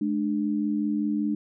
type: tone pair together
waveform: sine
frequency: 212.3 / 297.5 Hz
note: G#3 / D4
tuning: +38 / +22 cents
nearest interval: tritone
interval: 584 cents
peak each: -26 dBFS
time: 0.01-1.35 s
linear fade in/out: 5 ms
effects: none